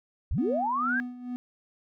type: linear sweep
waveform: sine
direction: up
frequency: 37 to 1653 Hz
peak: -25 dBFS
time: 0.31-1 s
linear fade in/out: 0 ms
type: tone with tremolo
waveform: triangle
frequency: 247.2 Hz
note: B3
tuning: 2 cents sharp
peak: -27 dBFS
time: 0.38-1.36 s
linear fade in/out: 0 ms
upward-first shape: sine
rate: 2.2 Hz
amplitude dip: 75%
effects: none

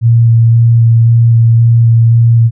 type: tone with vibrato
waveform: sine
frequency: 115.8 Hz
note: A#2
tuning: 11 cents flat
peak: -3 dBFS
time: 0.01-2.51 s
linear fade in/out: 50 ms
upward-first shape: square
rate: 1.9 Hz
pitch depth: 10 cents each way
effects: none

